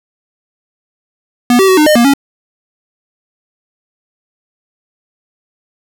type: tone with pitch steps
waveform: square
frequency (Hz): 243.5 / 384.9 / 375.3 / 303.5 / 609 / 236.6 / 278.4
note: B3 / G4 / F#4 / D#4 / D#5 / A#3 / C#4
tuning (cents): -24 / -32 / +25 / -43 / -37 / +26 / +8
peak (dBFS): -6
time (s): 1.5-2.137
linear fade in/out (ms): 2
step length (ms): 91
effects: none